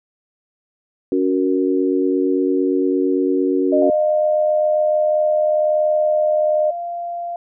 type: chord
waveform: sine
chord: F# major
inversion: second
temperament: equal with one note detuned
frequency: 281.2 / 370 / 466.2 Hz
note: C#4 / F#4 / A#4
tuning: +25 / 0 / 0 cents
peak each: -18 / -18 / -23 dBFS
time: 1.12-3.9 s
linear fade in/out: 2 ms
type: tone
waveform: sine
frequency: 611 Hz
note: D#5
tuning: 32 cents flat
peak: -14 dBFS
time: 3.72-6.71 s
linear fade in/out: 10 ms
type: tone with pitch glide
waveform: sine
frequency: 698.5 to 692.1 Hz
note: F5 to F5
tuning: 0 to -16 cents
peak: -23 dBFS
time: 3.82-7.36 s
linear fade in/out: 2 ms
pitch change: -16 cents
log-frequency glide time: 4.71-5.46 s
effects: none